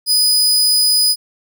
sawtooth tone, 4978 Hz, D#8, in tune, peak -8 dBFS, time 0.06-1.16 s, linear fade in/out 50 ms, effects none

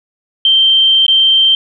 sine tone with dropouts, 3136 Hz, G7, in tune, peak -6 dBFS, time 0.45-1.55 s, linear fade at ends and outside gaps 2 ms, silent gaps 1.065-1.081 s, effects none

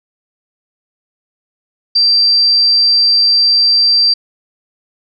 sine tone, 4699 Hz, D8, in tune, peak -7 dBFS, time 1.95-4.14 s, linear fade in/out 10 ms, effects none

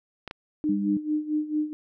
clicks, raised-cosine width 0.3 ms, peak -19 dBFS, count 2, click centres 0.277 / 0.311 s
sine tone with tremolo, 303.8 Hz, D#4, 41 cents flat, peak -21 dBFS, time 0.64-1.73 s, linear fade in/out 0 ms, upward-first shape sine, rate 4.5 Hz, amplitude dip 80%
sine tone, 200 Hz, G3, 35 cents sharp, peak -25 dBFS, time 0.69-0.97 s, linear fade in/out 2 ms
effects none

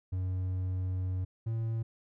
triangle tone pair in turn, 92.5 / 113.13 Hz, F#2 / A2, 0 / +49 cents, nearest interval minor third, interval 349 cents, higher second, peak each -28 dBFS, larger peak neither, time 0.12-1.25 / 1.46-1.83 s, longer first, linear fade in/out 10 ms, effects none

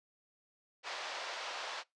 pink band-pass noise, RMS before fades -42 dBFS, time 0.83-1.84 s, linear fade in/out 50 ms, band 580 to 5300 Hz, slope 24 dB/octave, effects noise-tail reverb RT60 0.2 s tail -24 dB re dry + resampled to 22050 Hz

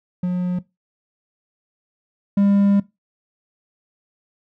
triangle tone pair in turn, 179.7 / 200.3 Hz, F3 / G3, +50 / +38 cents, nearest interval major second, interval 188 cents, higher second, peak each -16 / -11 dBFS, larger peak second, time 0.23-0.59 / 2.37-2.8 s, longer second, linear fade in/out 5 ms, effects noise-tail reverb RT60 0.2 s tail -19 dB re dry

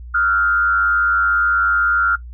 sine tone with frequency modulation, 1396.9 Hz, F6, in tune, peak -13 dBFS, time 0.14-2.16 s, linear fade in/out 10 ms, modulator 96.1 Hz, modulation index 0.78, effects noise-tail reverb RT60 0.1 s tail -17 dB re dry + added 60 Hz sine -31 dBFS peak until 2.33 s

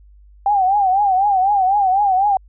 sine tone with vibrato, 782 Hz, G5, 4 cents flat, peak -12 dBFS, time 0.46-2.37 s, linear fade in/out 2 ms, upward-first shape triangle, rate 4 Hz, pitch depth 130 cents each way, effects added 50 Hz sine -43 dBFS peak until 2.48 s

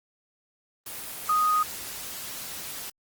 sine tone in noise, 1244.5 Hz, D#6, in tune, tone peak -20 dBFS, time 1.29-1.63 s, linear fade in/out 5 ms, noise white, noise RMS -37 dBFS, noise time 0.86-2.9 s, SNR +14 dB, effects Opus 24 kbps

